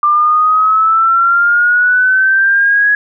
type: exponential sweep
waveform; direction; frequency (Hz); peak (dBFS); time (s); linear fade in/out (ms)
sine; up; 1185 to 1677; -7; 0.03-2.95; 2
effects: none